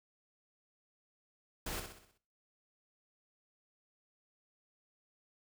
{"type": "noise with echo", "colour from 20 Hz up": "pink", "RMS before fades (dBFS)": -40, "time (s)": [1.66, 1.8], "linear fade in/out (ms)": 5, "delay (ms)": 63, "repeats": 6, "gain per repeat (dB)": -6, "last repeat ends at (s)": 2.178, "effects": ["noise-tail reverb RT60 0.5 s tail -19 dB re dry"]}